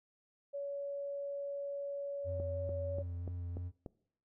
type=tone; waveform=sine; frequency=564 Hz; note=C#5; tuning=30 cents sharp; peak=-37 dBFS; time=0.53-3.03 s; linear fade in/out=20 ms
type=tone with vibrato; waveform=triangle; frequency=87.7 Hz; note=F2; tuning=8 cents sharp; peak=-36 dBFS; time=2.24-3.72 s; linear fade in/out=50 ms; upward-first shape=sine; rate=3 Hz; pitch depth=19 cents each way
type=click train; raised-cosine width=2 ms; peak=-31 dBFS; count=6; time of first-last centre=2.4-3.862 s; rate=3.42 Hz
effects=noise-tail reverb RT60 0.7 s tail -22 dB re dry